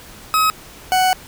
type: tone pair in turn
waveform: 40% pulse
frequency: 1274 / 743.9 Hz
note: D#6 / F#5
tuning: +41 / +9 cents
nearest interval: major sixth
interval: 932 cents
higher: first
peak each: -12 dBFS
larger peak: neither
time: 0.34-0.5 / 0.92-1.13 s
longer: second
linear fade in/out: 0 ms
effects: pink hiss -40 dBFS RMS until 1.27 s